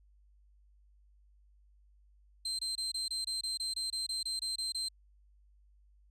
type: tone bursts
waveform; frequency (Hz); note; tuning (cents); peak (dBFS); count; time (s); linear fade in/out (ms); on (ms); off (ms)
35% pulse; 4128; C8; -24; -32; 15; 2.45-4.886; 5; 140; 24
effects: added 50 Hz sine -61 dBFS peak until 6.1 s + resampled to 32000 Hz